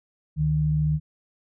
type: tone pair together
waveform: sine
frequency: 71.9 / 152.35 Hz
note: D2 / D#3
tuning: -36 / -36 cents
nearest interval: octave + minor second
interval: 1300 cents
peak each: -28 / -20 dBFS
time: 0.36-1 s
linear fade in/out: 50 ms
effects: none